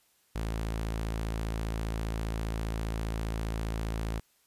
sawtooth tone, 55 Hz, A1, in tune, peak -27 dBFS, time 0.35-4.2 s, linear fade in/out 10 ms, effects white hiss -68 dBFS RMS until 4.46 s + resampled to 32000 Hz

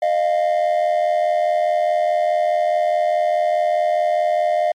triangle tone pair together, 613.7 / 698.5 Hz, D#5 / F5, -24 / 0 cents, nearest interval major second, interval 224 cents, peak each -15 dBFS, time 0.02-4.72 s, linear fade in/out 5 ms, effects tanh soft clip ceiling -9 dBFS + MP3 64 kbps

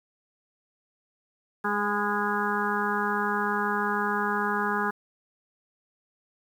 harmonic tone with a mistuned harmonic, 206.4 Hz, G#3, 10 cents flat, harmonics 1 / 2 / 4 / 5 / 6 / 7 / 8, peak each -32 / -32 / -32 / -32 / -32 / -32 / -32 dBFS, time 1.64-4.91 s, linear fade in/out 10 ms, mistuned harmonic 5, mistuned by -27 cents, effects 9-bit

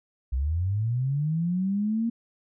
sine linear sweep, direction up, 60.3 to 234.3 Hz, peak -23 dBFS, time 0.32-2.1 s, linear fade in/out 10 ms, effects none

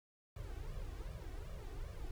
brown noise with flanger, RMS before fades -45 dBFS, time 0.36-2.11 s, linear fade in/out 2 ms, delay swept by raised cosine 1.7 to 2.7 ms, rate 2.6 Hz, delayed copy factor +0.95, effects none

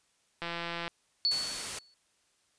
click train, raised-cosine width 0.3 ms, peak -20 dBFS, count 79, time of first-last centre 0.42-0.879 s, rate 170 Hz
sine tone with exponential decay, 4435 Hz, C#8, in tune, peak -23 dBFS, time 1.25-1.94 s, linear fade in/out 0 ms, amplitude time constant 150 ms
white noise, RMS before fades -37 dBFS, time 1.31-1.79 s, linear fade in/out 5 ms
effects white hiss -71 dBFS RMS until 2.58 s + resampled to 22050 Hz

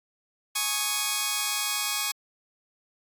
5% pulse chord, Ab suspended fourth, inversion none, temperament just, 830.6 / 1107.5 / 1245.9 Hz, Ab5 / Db6 / Eb6, 0 / -2 / +2 cents, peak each -20 / -17 / -22 dBFS, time 0.55-2.12 s, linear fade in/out 10 ms, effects AAC 64 kbps

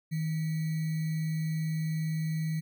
sine tone with sample-and-hold, 158.8 Hz, D#3, 36 cents sharp, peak -28 dBFS, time 0.11-2.61 s, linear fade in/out 20 ms, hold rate 2100 Hz, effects none

